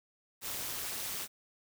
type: noise with amplitude modulation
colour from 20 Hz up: white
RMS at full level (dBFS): -35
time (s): 0.41-1.28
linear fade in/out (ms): 50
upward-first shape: sine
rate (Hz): 200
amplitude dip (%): 75
effects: none